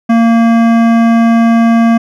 sine tone with hard clipping, 230 Hz, A#3, 23 cents flat, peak -7 dBFS, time 0.09-1.98 s, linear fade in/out 10 ms, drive 15 dB, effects none

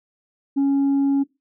sine tone, 277.2 Hz, C#4, in tune, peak -13 dBFS, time 0.56-1.24 s, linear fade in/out 20 ms, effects noise-tail reverb RT60 0.2 s tail -18 dB re dry + tanh soft clip ceiling -15 dBFS

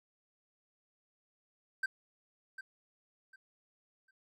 triangle tone with echo, 1556 Hz, G6, 13 cents flat, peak -28 dBFS, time 1.83-1.86 s, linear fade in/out 5 ms, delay 750 ms, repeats 3, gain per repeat -12 dB, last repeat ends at 4.11 s, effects none

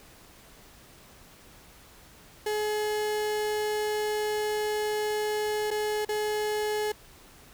35% pulse tone with dropouts, 423.7 Hz, G#4, 35 cents sharp, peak -25 dBFS, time 2.46-6.92 s, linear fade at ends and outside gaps 5 ms, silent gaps 5.706-5.711 / 6.05-6.089 s, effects pink hiss -53 dBFS RMS until 7.53 s

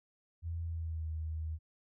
sine tone with pitch glide, 83.6 to 79.23 Hz, E2 to D#2, +25 to +32 cents, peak -35 dBFS, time 0.42-1.59 s, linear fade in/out 50 ms, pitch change -93 cents, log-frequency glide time 0.64-1.08 s, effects none

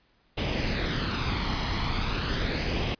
pink noise with flanger, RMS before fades -28 dBFS, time 0.37-2.95 s, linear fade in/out 10 ms, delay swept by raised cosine 0.34 to 0.97 ms, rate 0.39 Hz, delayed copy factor +0.5, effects pink hiss -66 dBFS RMS until 2.99 s + resampled to 11025 Hz

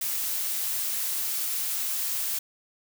blue noise, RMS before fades -29 dBFS, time 0.01-2.39 s, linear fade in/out 5 ms, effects none

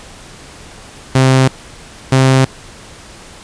sawtooth tone pair in turn, 131.4 / 132.02 Hz, C3 / C3, +8 / +16 cents, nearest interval unison, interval 8 cents, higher second, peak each -3 dBFS, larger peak neither, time 1.15-1.48 / 2.12-2.45 s, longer neither, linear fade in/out 5 ms, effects pink hiss -36 dBFS RMS until 3.43 s + resampled to 22050 Hz

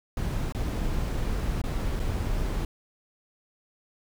brown noise with dropouts, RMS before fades -28 dBFS, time 0.17-2.65 s, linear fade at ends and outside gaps 2 ms, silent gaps 0.524-0.547 / 1.617-1.638 / 1.995-1.999 s, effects none

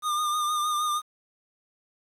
square tone with vibrato, 1213 Hz, D#6, 44 cents flat, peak -25 dBFS, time 0.02-1.02 s, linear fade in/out 50 ms, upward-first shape triangle, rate 6.4 Hz, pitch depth 41 cents each way, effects resampled to 32000 Hz + 9-bit

